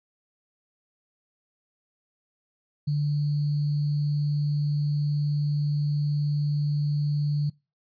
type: tone with sample-and-hold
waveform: sine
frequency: 146.83 Hz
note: D3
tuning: in tune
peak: -22 dBFS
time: 2.87-7.5 s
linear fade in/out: 10 ms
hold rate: 4410 Hz
effects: noise-tail reverb RT60 0.3 s tail -26 dB re dry + resampled to 11025 Hz